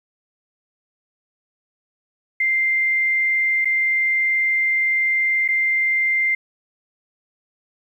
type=tone with dropouts; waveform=sine; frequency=2093 Hz; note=C7; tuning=in tune; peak=-16 dBFS; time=2.4-6.35 s; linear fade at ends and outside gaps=5 ms; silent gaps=3.647-3.654 / 5.479-5.486 s; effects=9-bit